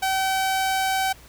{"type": "tone", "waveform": "sawtooth", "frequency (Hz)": 766, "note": "G5", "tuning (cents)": -40, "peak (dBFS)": -17, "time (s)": [0.02, 1.13], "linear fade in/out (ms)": 10, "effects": ["added 60 Hz sine -50 dBFS peak until 1.28 s", "pink hiss -49 dBFS RMS until 1.28 s"]}